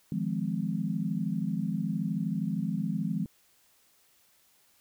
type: chord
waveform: sine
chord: F minor seventh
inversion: third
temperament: equal with one note detuned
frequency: 155.56 / 174.61 / 207.7 / 255.1 Hz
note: Eb3 / F3 / Ab3 / C4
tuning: 0 / 0 / 0 / -44 cents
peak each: -35 / -32 / -32 / -37 dBFS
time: 0.12-3.26 s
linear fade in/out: 2 ms
effects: white hiss -65 dBFS RMS until 4.8 s